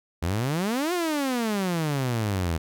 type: exponential two-way sweep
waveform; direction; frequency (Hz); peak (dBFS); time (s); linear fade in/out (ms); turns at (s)
sawtooth; up then down; 78.3 to 365.3 to 78.3; -20; 0.22-2.58; 10; 0.93
effects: none